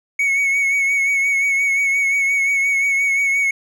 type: tone with vibrato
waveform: triangle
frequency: 2217 Hz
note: C#7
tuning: in tune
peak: -13 dBFS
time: 0.19-3.51 s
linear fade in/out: 5 ms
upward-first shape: triangle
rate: 5.7 Hz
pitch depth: 40 cents each way
effects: none

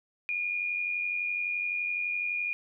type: tone with amplitude modulation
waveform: sine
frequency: 2433 Hz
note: D#7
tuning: 39 cents flat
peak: -26 dBFS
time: 0.29-2.53 s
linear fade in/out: 0 ms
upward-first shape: sine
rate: 91.8 Hz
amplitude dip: 50%
effects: none

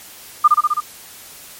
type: tone with echo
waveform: sine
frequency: 1209 Hz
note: D6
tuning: 50 cents sharp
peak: -5 dBFS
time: 0.44-0.48 s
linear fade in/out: 10 ms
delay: 65 ms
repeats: 5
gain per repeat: -2 dB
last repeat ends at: 0.805 s
effects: white hiss -39 dBFS RMS until 1.59 s + MP3 64 kbps

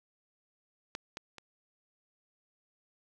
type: clicks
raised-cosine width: 0.2 ms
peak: -19 / -22 / -29 dBFS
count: 3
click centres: 0.951 / 1.171 / 1.383 s
effects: none

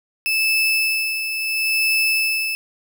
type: tone with tremolo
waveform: 35% pulse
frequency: 2624 Hz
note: E7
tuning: 9 cents flat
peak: -14 dBFS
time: 0.26-2.55 s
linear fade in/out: 0 ms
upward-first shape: sine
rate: 0.73 Hz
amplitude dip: 55%
effects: none

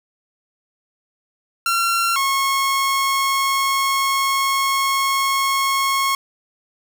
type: tone pair in turn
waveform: sawtooth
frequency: 1367 / 1090.3 Hz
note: F6 / C#6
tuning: -37 / -29 cents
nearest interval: major third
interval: 392 cents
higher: first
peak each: -13 dBFS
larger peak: neither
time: 1.66-2.16 / 2.16-6.15 s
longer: second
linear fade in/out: 2 ms
effects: none

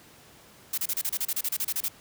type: noise bursts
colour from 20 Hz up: blue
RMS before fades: -28 dBFS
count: 15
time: 0.73-1.884 s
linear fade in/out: 5 ms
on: 48 ms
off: 31 ms
effects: pink hiss -53 dBFS RMS until 2 s + high-pass 80 Hz 12 dB/octave

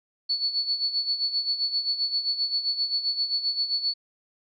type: tone with tremolo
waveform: sine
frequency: 4435 Hz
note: C#8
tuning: in tune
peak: -21 dBFS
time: 0.29-3.94 s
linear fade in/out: 10 ms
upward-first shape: sine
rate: 7.6 Hz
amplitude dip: 70%
effects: none

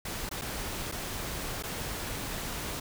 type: noise with dropouts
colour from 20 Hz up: pink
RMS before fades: -36 dBFS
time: 0.05-2.8 s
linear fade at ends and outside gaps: 5 ms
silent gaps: 0.292-0.312 / 0.414-0.418 / 0.916-0.921 / 1.626-1.635 s
effects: none

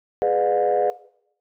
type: chord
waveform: sine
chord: G# diminished seventh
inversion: none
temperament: just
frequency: 415.3 / 498.4 / 598 / 717.6 Hz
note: G#4 / B4 / D5 / F5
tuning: 0 / +16 / +31 / +47 cents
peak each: -22 / -21 / -22 / -22 dBFS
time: 0.22-0.9 s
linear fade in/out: 0 ms
effects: noise-tail reverb RT60 0.7 s tail -19 dB re dry + tanh soft clip ceiling -11 dBFS

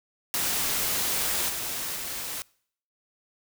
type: noise with level steps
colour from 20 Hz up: white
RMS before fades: -27 / -32 / -34 dBFS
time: 0.34-2.42 s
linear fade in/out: 0 ms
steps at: 1.48 / 1.95 s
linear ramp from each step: 20 ms
effects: noise-tail reverb RT60 0.6 s tail -24 dB re dry

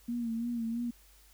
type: tone with vibrato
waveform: sine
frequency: 233.1 Hz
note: A#3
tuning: in tune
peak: -31 dBFS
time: 0.08-0.91 s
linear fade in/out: 10 ms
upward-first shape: sine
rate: 3 Hz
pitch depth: 54 cents each way
effects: added 50 Hz sine -60 dBFS peak until 1.33 s + white hiss -62 dBFS RMS until 1.33 s

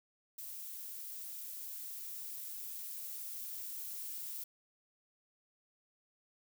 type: noise with level ramp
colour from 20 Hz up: violet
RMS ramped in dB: -46 to -43 dBFS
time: 0.38-4.44 s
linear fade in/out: 5 ms
effects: none

